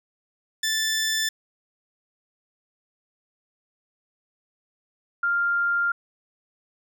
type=tone pair in turn; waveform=15% pulse / sine; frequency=1760 / 1396.9 Hz; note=A6 / F6; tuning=0 / 0 cents; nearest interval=major third; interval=400 cents; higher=first; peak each=-16 / -20 dBFS; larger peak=first; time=0.63-1.29 / 5.23-5.92 s; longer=second; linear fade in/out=5 ms; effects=none